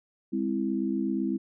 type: chord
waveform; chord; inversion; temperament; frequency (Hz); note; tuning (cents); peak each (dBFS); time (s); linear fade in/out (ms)
sine; Ab augmented; none; equal with one note detuned; 203.8 / 261.6 / 329.6; Ab3 / C4 / E4; -32 / 0 / 0; -30; 0.32-1.38; 20
effects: none